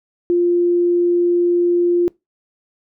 sine tone, 349.2 Hz, F4, in tune, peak -12 dBFS, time 0.3-2.08 s, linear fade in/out 0 ms, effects noise-tail reverb RT60 0.2 s tail -24 dB re dry

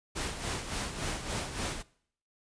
pink noise with tremolo, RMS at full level -33 dBFS, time 0.15-1.83 s, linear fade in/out 20 ms, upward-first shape sine, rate 3.5 Hz, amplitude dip 60%, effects noise-tail reverb RT60 0.6 s tail -21 dB re dry + resampled to 22050 Hz

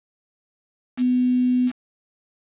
sine tone with quantisation, 250 Hz, B3, 21 cents sharp, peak -16 dBFS, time 0.97-1.72 s, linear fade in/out 50 ms, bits 6, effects resampled to 8000 Hz

